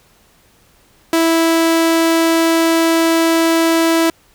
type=tone; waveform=sawtooth; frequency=328.9 Hz; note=E4; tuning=4 cents flat; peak=-7 dBFS; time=1.13-4.1 s; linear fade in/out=2 ms; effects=pink hiss -52 dBFS RMS until 4.34 s